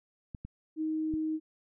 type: clicks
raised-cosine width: 5 ms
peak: -28 dBFS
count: 3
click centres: 0.348 / 0.45 / 1.139 s
type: tone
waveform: sine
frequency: 313.8 Hz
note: D#4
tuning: 15 cents sharp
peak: -29 dBFS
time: 0.76-1.4 s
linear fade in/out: 50 ms
effects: none